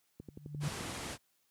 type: click train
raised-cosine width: 3 ms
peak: -32 dBFS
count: 9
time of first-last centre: 0.2-0.896 s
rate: 11.5 Hz
type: tone with exponential growth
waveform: sine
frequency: 146.83 Hz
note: D3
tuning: in tune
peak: -29 dBFS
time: 0.22-0.68 s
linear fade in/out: 0 ms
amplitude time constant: 100 ms
type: low-pass noise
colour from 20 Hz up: pink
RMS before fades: -41 dBFS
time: 0.6-1.18 s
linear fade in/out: 50 ms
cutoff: 11000 Hz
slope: 48 dB/octave
effects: white hiss -75 dBFS RMS until 1.5 s + high-pass 80 Hz 12 dB/octave